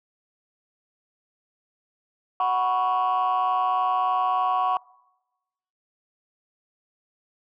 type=chord; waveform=sine; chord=F# suspended fourth; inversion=none; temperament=just; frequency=740 / 986.7 / 1110 Hz; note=F#5 / B5 / C#6; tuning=0 / -2 / +2 cents; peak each=-22 / -26 / -22 dBFS; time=2.4-4.77 s; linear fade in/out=2 ms; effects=noise-tail reverb RT60 1.0 s tail -24 dB re dry + tanh soft clip ceiling -16 dBFS